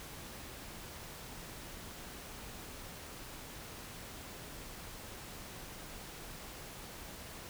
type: silence
effects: pink hiss -48 dBFS RMS until 7.49 s